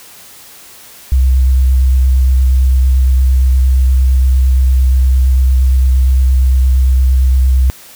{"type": "tone with vibrato", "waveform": "sine", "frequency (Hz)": 64.7, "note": "C2", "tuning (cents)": -19, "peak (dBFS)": -6, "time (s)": [1.12, 7.7], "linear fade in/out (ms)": 0, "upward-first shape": "triangle", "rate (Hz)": 8.7, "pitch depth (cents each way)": 24, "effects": ["white hiss -37 dBFS RMS until 7.95 s"]}